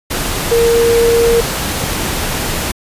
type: tone in noise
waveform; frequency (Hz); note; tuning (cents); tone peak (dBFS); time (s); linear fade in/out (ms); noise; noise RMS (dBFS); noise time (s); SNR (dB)
sine; 466.2; A#4; 0; -8; 0.51-1.41; 10; pink; -18; 0.1-2.72; +7
effects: resampled to 32000 Hz